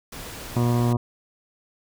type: noise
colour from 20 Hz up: pink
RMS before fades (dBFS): -37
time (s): 0.12-0.93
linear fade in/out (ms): 5
type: harmonic tone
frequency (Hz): 120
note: B2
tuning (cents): -49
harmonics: 1 / 2 / 3 / 4 / 5 / 6 / 7 / 8 / 9 / 10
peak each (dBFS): -20 / -24 / -29 / -36 / -36 / -35 / -45 / -35 / -38 / -43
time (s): 0.56-0.97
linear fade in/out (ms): 5
effects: none